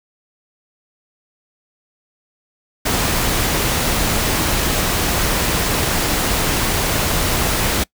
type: noise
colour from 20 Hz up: pink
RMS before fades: -18 dBFS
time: 2.85-7.84 s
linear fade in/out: 10 ms
effects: noise-tail reverb RT60 0.1 s tail -24 dB re dry